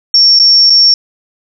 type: tone with dropouts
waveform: sine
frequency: 5480 Hz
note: F8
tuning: 34 cents flat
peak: -3 dBFS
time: 0.14-0.94 s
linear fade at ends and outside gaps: 2 ms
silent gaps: 0.39-0.397 / 0.698-0.702 s
effects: none